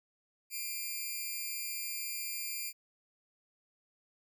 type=tone with amplitude modulation; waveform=5% pulse; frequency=2384 Hz; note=D7; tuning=25 cents sharp; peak=-24 dBFS; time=0.5-2.73 s; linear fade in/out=50 ms; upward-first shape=sine; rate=266 Hz; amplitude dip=60%; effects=none